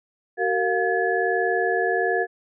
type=tone cluster; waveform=sine; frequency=378.8 / 460 / 708 / 1708 Hz; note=F#4 / A#4 / F5 / G#6; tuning=+41 / -23 / +23 / +48 cents; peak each=-25 dBFS; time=0.37-2.27 s; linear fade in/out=50 ms; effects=none